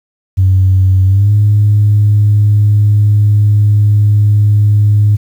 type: tone with pitch glide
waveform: sine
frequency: 94.5 to 104.25 Hz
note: F#2 to G#2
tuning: +37 to +7 cents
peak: -4 dBFS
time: 0.37-5.17 s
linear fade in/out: 20 ms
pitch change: +170 cents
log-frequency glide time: 1.05-1.32 s
effects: tanh soft clip ceiling -1 dBFS + 7-bit